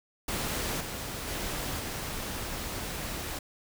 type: noise with level steps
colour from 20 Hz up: pink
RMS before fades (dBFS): -32 / -37 / -34 / -36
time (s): 0.28-3.39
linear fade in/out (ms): 5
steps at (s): 0.8 / 1.27 / 1.79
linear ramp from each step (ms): 10
effects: none